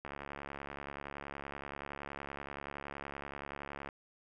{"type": "click train", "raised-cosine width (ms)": 0.5, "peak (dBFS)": -27, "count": 272, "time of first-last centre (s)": [0.05, 3.889], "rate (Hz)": 70.6, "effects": []}